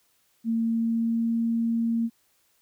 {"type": "tone with pitch glide", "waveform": "sine", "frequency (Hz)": [227.7, 230.1], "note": ["A#3", "A#3"], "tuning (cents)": [-40, -22], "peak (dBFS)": -22, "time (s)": [0.44, 2.1], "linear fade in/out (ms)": 50, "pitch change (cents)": 18, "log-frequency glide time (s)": [0.55, 1.35], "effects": ["white hiss -67 dBFS RMS until 2.61 s"]}